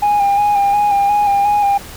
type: tone with vibrato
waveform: sine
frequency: 814 Hz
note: G#5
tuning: 35 cents flat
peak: -8 dBFS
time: 0.02-1.78 s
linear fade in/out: 10 ms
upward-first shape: square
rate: 2.8 Hz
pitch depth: 26 cents each way
effects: tanh soft clip ceiling -9 dBFS + pink hiss -34 dBFS RMS until 1.96 s